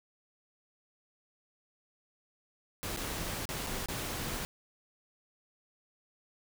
pink noise with dropouts, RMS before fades -37 dBFS, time 2.83-4.45 s, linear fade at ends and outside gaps 0 ms, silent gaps 2.964-2.972 / 3.454-3.49 / 3.665-3.67 / 3.859-3.885 s, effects none

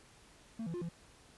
triangle tone with pitch steps, 225.9 / 166.3 / 352.4 / 168.8 Hz, A3 / E3 / F4 / E3, +46 / +16 / +16 / +41 cents, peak -35 dBFS, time 0.59-0.89 s, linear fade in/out 5 ms, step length 75 ms, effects pink hiss -61 dBFS RMS until 1.37 s + resampled to 24000 Hz

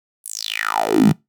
10% pulse tone with high-pass filter sweep, 54 Hz, A1, 32 cents flat, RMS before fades -18 dBFS, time 0.24-1.13 s, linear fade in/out 20 ms, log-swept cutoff 11000 to 150 Hz, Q 7.4, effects noise-tail reverb RT60 0.2 s tail -24 dB re dry

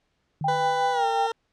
sine tone with exponential decay, 152.3 Hz, D#3, 37 cents flat, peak -27 dBFS, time 0.41-1.15 s, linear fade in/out 2 ms, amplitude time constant 160 ms
sine tone with tremolo, 794 Hz, G5, 22 cents sharp, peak -20 dBFS, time 0.44-1.27 s, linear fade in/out 5 ms, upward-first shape triangle, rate 5.5 Hz, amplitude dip 50%
20% pulse tone with pitch glide, 497 to 455.8 Hz, B4 to A#4, +11 to -39 cents, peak -21 dBFS, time 0.48-1.32 s, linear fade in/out 5 ms, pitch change -150 cents, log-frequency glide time 0.92-1.06 s
effects pink hiss -72 dBFS RMS until 1.52 s + low-pass 5000 Hz 12 dB/octave

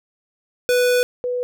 square / sine tone pair in turn, 493.9 / 493.9 Hz, B4 / B4, 0 / 0 cents, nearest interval unison, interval 0 cents, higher neither, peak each -15 / -20 dBFS, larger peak first, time 0.69-1.03 / 1.24-1.43 s, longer first, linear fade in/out 0 ms, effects none

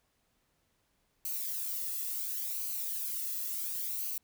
violet noise with flanger, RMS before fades -36 dBFS, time 1.25-4.18 s, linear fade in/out 2 ms, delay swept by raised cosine 0.56 to 1.34 ms, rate 0.71 Hz, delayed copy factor -0.55, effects pink hiss -75 dBFS RMS until 4.23 s

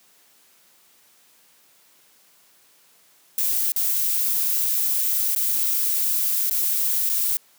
violet noise with dropouts, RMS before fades -22 dBFS, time 3.38-7.37 s, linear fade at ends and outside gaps 1 ms, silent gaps 3.72-3.762 / 5.35-5.361 / 6.497-6.51 / 7.092-7.097 s, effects white hiss -57 dBFS RMS until 7.58 s + high-pass 150 Hz 12 dB/octave

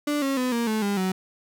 35% pulse tone with pitch steps, 293.7 / 272.5 / 252.7 / 234.5 / 217.5 / 201.8 / 187.17 Hz, D4 / C#4 / B3 / A#3 / A3 / G#3 / F#3, 0 / -29 / +40 / +11 / -20 / -49 / +20 cents, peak -21 dBFS, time 0.07-1.12 s, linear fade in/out 5 ms, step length 150 ms, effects none

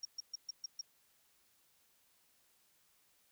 sine tone bursts, 5588 Hz, F8, in tune, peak -38 dBFS, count 6, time 0.03-0.812 s, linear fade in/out 5 ms, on 22 ms, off 130 ms, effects white hiss -72 dBFS RMS until 3.31 s

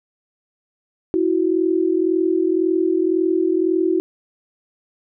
sine tone pair together, 328.1 / 370 Hz, E4 / F#4, -8 / 0 cents, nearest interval major second, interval 208 cents, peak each -18 dBFS, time 1.14-4 s, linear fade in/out 0 ms, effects none

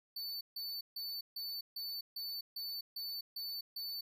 square tone bursts, 4505 Hz, C#8, 27 cents sharp, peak -40 dBFS, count 10, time 0.16-4.01 s, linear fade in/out 5 ms, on 250 ms, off 150 ms, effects none

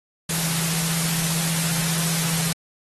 sine tone in noise, 164.81 Hz, E3, in tune, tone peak -26 dBFS, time 0.29-2.53 s, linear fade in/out 5 ms, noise white, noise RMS -25 dBFS, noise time 0.29-2.53 s, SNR -4 dB, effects AAC 32 kbps

